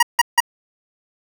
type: tone bursts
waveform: 25% pulse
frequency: 951 Hz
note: A#5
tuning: 34 cents sharp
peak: -6 dBFS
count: 3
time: 0-0.404 s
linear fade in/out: 5 ms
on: 28 ms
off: 160 ms
effects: none